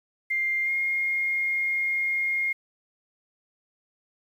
sine tone with pitch glide, 2100 to 2135 Hz, C7 to C7, +6 to +34 cents, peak -23 dBFS, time 0.3-2.53 s, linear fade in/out 10 ms, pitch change +28 cents, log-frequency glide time 0.64-0.7 s, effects 9-bit

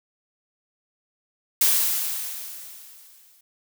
blue noise with exponential decay, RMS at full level -17 dBFS, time 1.61-3.41 s, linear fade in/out 5 ms, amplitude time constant 390 ms, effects none

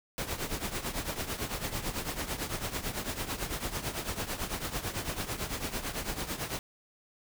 pink noise with tremolo, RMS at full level -32 dBFS, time 0.18-6.59 s, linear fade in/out 0 ms, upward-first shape triangle, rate 9 Hz, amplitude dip 80%, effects none

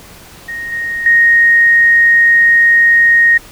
sine tone with level steps, 1864.7 Hz, A#6, in tune, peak -20 / -16 / -5 dBFS, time 0.48-3.38 s, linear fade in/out 10 ms, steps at 0.72 / 1.06 s, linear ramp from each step 2 ms, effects pink hiss -37 dBFS RMS until 3.51 s

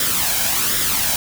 white noise with flanger, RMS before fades -19 dBFS, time 0-1.16 s, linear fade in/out 2 ms, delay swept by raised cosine 0.56 to 1.29 ms, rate 1.3 Hz, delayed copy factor +0.55, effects none

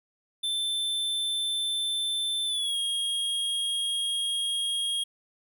square tone with pitch glide, 3540 to 3265 Hz, A7 to G#7, +10 to -30 cents, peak -27 dBFS, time 0.43-5.04 s, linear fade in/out 10 ms, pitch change -140 cents, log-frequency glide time 2.46-2.77 s, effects none

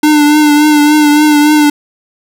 square tone with vibrato, 298.7 Hz, D4, 29 cents sharp, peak -5 dBFS, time 0.03-1.7 s, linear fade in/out 5 ms, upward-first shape triangle, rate 3.5 Hz, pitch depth 39 cents each way, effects none

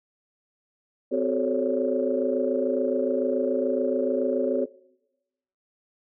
sine tone cluster, 256.7 / 371.3 / 433.4 / 539 / 566 Hz, C4 / F#4 / A4 / C#5 / C#5, -33 / +6 / -26 / -49 / +36 cents, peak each -28 dBFS, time 1.11-4.66 s, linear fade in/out 20 ms, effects noise-tail reverb RT60 1.0 s tail -23 dB re dry + tanh soft clip ceiling -10 dBFS

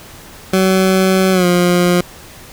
20% pulse tone with pitch glide, 188.7 to 177.08 Hz, F#3 to F3, +34 to +24 cents, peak -5 dBFS, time 0.53-2.01 s, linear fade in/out 5 ms, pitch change -110 cents, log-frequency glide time 1.32-1.46 s, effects pink hiss -37 dBFS RMS until 2.52 s

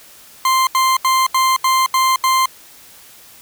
40% pulse tone bursts, 1046.5 Hz, C6, in tune, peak -11 dBFS, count 7, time 0.45-2.458 s, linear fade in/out 2 ms, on 220 ms, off 78 ms, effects white hiss -43 dBFS RMS until 3.41 s

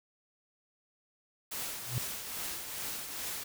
white noise with tremolo, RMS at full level -37 dBFS, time 1.51-3.44 s, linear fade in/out 10 ms, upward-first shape triangle, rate 2.4 Hz, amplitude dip 50%
sine tone with exponential growth, 121.3 Hz, B2, 31 cents flat, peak -26 dBFS, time 1.8-1.98 s, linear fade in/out 0 ms, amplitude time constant 37 ms
effects none

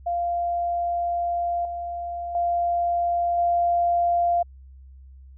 sine tone with level steps, 694 Hz, F5, 11 cents flat, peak -22 / -28 / -20 / -18 dBFS, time 0.06-4.43 s, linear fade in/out 10 ms, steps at 1.65 / 2.35 / 3.38 s, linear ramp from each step 2 ms, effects added 66 Hz sine -43 dBFS peak until 5.37 s

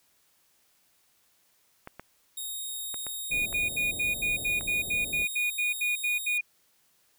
clicks, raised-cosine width 0.5 ms, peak -25 dBFS, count 6, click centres 1.874 / 1.996 / 2.943 / 3.067 / 3.528 / 4.61 s
5% pulse tone, 3729 Hz, A#7, in tune, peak -26 dBFS, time 2.37-6.38 s, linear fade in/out 5 ms
pink low-pass noise, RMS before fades -43 dBFS, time 3.29-5.27 s, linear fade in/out 50 ms, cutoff 700 Hz, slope 48 dB/octave
sine tone bursts, 2442 Hz, D#7, 33 cents flat, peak -25 dBFS, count 14, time 3.31-6.411 s, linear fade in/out 10 ms, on 150 ms, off 77 ms
effects white hiss -67 dBFS RMS until 7.18 s

